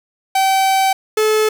45% pulse tone pair in turn, 770 / 432.1 Hz, G5 / A4, -31 / -31 cents, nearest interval minor seventh, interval 1000 cents, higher first, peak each -12 dBFS, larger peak neither, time 0.35-0.93 / 1.17-1.49 s, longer first, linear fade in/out 5 ms, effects none

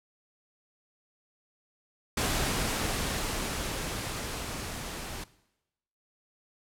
pink noise with level ramp, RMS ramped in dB -28 to -39 dBFS, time 2.17-5.24 s, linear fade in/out 5 ms, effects noise-tail reverb RT60 0.9 s tail -19 dB re dry + low-pass 12000 Hz 12 dB/octave

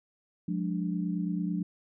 sine chord, D diminished, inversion first, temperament equal with one note detuned, 178.7 / 207.7 / 293.7 Hz, F3 / Ab3 / D4, +40 / 0 / 0 cents, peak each -30 / -35 / -35 dBFS, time 0.48-1.63 s, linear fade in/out 5 ms, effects none

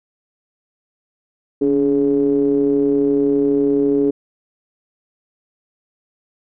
triangle ring-modulated tone, 67.2 Hz, C2, 47 cents sharp, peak -8 dBFS, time 1.61-4.11 s, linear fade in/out 10 ms, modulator 352 Hz, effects none

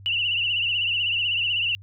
sine tone with vibrato, 2829 Hz, F7, 22 cents sharp, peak -21 dBFS, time 0.06-1.75 s, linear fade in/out 0 ms, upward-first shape triangle, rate 16 Hz, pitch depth 110 cents each way, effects added 98 Hz sine -42 dBFS peak until 1.82 s

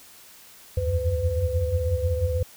sine tone cluster, 75.6 / 85.8 / 91.9 / 505 Hz, D#2 / F2 / F#2 / B4, -49 / -30 / -11 / +39 cents, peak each -27 dBFS, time 0.77-2.43 s, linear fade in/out 5 ms, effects white hiss -49 dBFS RMS until 2.56 s

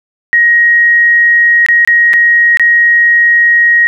sine tone with dropouts, 1885 Hz, A#6, 19 cents sharp, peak -4 dBFS, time 0.33-3.87 s, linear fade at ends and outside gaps 0 ms, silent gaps 1.663-1.686 / 1.849-1.875 / 2.133-2.138 / 2.572-2.596 s, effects none

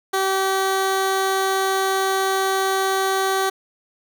15% pulse tone, 384.5 Hz, G4, 33 cents flat, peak -12 dBFS, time 0.13-3.5 s, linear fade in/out 10 ms, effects none

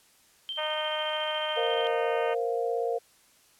sine tone with tremolo, 3136 Hz, G7, in tune, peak -31 dBFS, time 0.49-1.87 s, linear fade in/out 0 ms, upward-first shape square, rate 14 Hz, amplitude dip 40%
harmonic tone, 307.4 Hz, D#4, 21 cents flat, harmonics 2 / 3 / 4 / 5 / 6 / 7 / 8 / 9 / 10, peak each -32 / -36 / -38 / -40 / -42 / -43 / -44 / -45 / -46 dBFS, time 0.57-2.35 s, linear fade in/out 20 ms
sine chord, Bb suspended second, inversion none, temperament equal, 466.2 / 523.3 / 698.5 Hz, Bb4 / C5 / F5, 0 / 0 / 0 cents, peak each -28 / -33 / -32 dBFS, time 1.56-2.99 s, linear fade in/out 20 ms
effects white hiss -61 dBFS RMS until 3.59 s + low-pass 12000 Hz 12 dB/octave

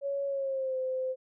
sine tone with pitch glide, 558 to 517.6 Hz, C#5 to C5, +11 to -19 cents, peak -29 dBFS, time 0.01-1.16 s, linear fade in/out 50 ms, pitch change -130 cents, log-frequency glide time 0.26-0.77 s, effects none

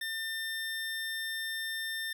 25% pulse tone, 1800 Hz, A6, 39 cents sharp, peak -30 dBFS, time 0.01-2.13 s, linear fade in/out 5 ms, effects none

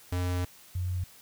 square / sine tone pair in turn, 89.6 / 90.38 Hz, F2 / F#2, +45 / -40 cents, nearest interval unison, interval 15 cents, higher second, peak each -28 dBFS, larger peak neither, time 0.12-0.45 / 0.75-1.04 s, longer first, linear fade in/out 5 ms, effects white hiss -54 dBFS RMS until 1.21 s

